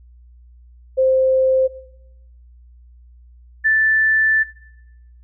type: tone pair in turn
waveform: sine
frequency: 523.3 / 1760.2 Hz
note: C5 / A6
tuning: 0 / 0 cents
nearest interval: octave + major sixth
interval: 2100 cents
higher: second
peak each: -12 dBFS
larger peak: neither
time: 0.97-1.68 / 3.64-4.44 s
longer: second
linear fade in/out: 20 ms
effects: noise-tail reverb RT60 0.9 s tail -19 dB re dry + added 60 Hz sine -43 dBFS peak until 5.23 s